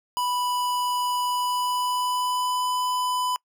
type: tone with pitch glide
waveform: square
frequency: 987.8 to 999.9 Hz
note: B5 to B5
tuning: 0 to +21 cents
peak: -24 dBFS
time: 0.17-3.36 s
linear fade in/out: 0 ms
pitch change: +21 cents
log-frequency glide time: 1.28-2.68 s
effects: noise-tail reverb RT60 0.1 s tail -26 dB re dry